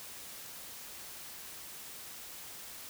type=silence; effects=white hiss -47 dBFS RMS until 2.89 s